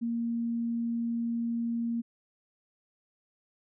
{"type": "tone", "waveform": "sine", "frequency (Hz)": 233.1, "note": "A#3", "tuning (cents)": 0, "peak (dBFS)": -28, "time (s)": [0.01, 2.02], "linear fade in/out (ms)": 20, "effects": []}